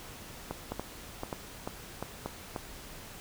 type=clicks; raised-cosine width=1 ms; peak=-20 dBFS; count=9; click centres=0.51 / 0.72 / 0.796 / 1.234 / 1.328 / 1.675 / 2.026 / 2.26 / 2.562 s; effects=pink hiss -47 dBFS RMS until 3.2 s